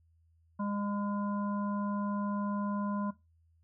harmonic tone, 203.5 Hz, G#3, 35 cents flat, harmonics 1 / 3 / 5 / 7, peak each -32 / -43 / -39 / -49 dBFS, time 0.59-3.11 s, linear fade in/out 10 ms, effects noise-tail reverb RT60 0.2 s tail -17 dB re dry + added 82 Hz sine -64 dBFS peak until 3.63 s

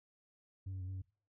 sine tone with pitch steps, 95.3 / 94.5 / 91.7 / 95.1 / 93.9 Hz, G2 / F#2 / F#2 / F#2 / F#2, -48 / +37 / -15 / +48 / +26 cents, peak -37 dBFS, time 0.66-1.02 s, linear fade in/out 10 ms, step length 72 ms, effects noise-tail reverb RT60 0.4 s tail -23 dB re dry + tanh soft clip ceiling -39 dBFS

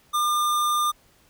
square tone, 1202 Hz, D6, 40 cents sharp, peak -21 dBFS, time 0.13-0.92 s, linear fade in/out 20 ms, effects pink hiss -59 dBFS RMS until 1.29 s

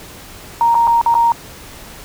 sine tone with dropouts, 932.3 Hz, A#5, in tune, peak -9 dBFS, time 0.61-1.32 s, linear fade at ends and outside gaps 1 ms, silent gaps 0.745-0.751 / 0.872-0.876 / 1.014-1.061 / 1.142-1.151 s, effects pink hiss -36 dBFS RMS until 2.04 s

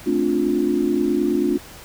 sine chord, D minor seventh, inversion second, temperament just, 220.2 / 264.3 / 293.7 / 352.4 Hz, A3 / C4 / D4 / F4, +2 / +18 / 0 / +16 cents, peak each -25 / -24 / -21 / -21 dBFS, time 0.06-1.58 s, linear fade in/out 10 ms, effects pink hiss -41 dBFS RMS until 1.84 s

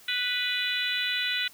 harmonic tone, 493.9 Hz, B4, in tune, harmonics 3 / 4 / 5 / 6 / 7 / 8, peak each -33 / -33 / -33 / -33 / -33 / -33 dBFS, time 0.08-1.48 s, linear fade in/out 5 ms, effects white hiss -53 dBFS RMS until 1.53 s

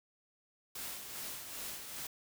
white noise with tremolo, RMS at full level -42 dBFS, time 0.75-2.07 s, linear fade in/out 5 ms, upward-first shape sine, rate 2.5 Hz, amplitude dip 45%, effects none

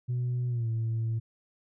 sine tone with pitch glide, 123.47 to 113.22 Hz, B2 to A2, 0 to +50 cents, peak -25 dBFS, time 0.08-1.2 s, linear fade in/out 20 ms, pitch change -150 cents, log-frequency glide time 0.48-0.68 s, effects tanh soft clip ceiling -25 dBFS

